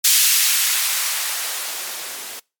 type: noise with band-pass filter sweep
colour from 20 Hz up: violet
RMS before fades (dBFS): -20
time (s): 0.04-2.4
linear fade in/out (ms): 10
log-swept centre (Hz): 3000 to 270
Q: 0.72
effects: noise-tail reverb RT60 0.3 s tail -26 dB re dry + MP3 96 kbps